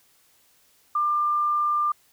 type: tone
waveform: sine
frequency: 1194 Hz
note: D6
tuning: 28 cents sharp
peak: -20 dBFS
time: 0.95-1.92 s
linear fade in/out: 5 ms
effects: white hiss -61 dBFS RMS until 2.12 s